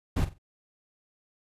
brown noise with echo, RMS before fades -25 dBFS, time 0.16-0.25 s, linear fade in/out 10 ms, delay 45 ms, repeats 3, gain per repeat -12 dB, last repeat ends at 0.385 s, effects resampled to 32000 Hz

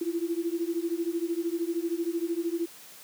sine beating tone pair, 331.6 / 344.6 Hz, E4 / F4, +10 / -23 cents, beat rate 13 Hz, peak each -30 dBFS, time 0.01-2.66 s, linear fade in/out 5 ms, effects white hiss -49 dBFS RMS until 3.03 s + high-pass 150 Hz 12 dB/octave

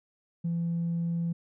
triangle tone with tanh clipping, 169 Hz, E3, 43 cents sharp, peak -27 dBFS, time 0.44-1.33 s, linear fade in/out 10 ms, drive 5 dB, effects none

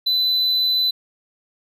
triangle tone, 4007 Hz, B7, 24 cents sharp, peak -15 dBFS, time 0.06-0.91 s, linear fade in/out 10 ms, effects none

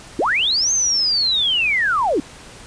sine linear two-way sweep, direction up then down, 246.9 to 6420 to 246.9 Hz, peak -15 dBFS, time 0.19-2.2 s, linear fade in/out 2 ms, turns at 0.72 s, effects pink hiss -40 dBFS RMS until 2.66 s + resampled to 22050 Hz

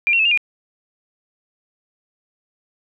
sine tone with pitch steps, 2388 / 2731 / 2603 / 2799 / 2431 Hz, D7 / F7 / E7 / F7 / D#7, +28 / -39 / -22 / +3 / -41 cents, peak -13 dBFS, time 0.07-0.375 s, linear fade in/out 0 ms, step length 61 ms, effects none

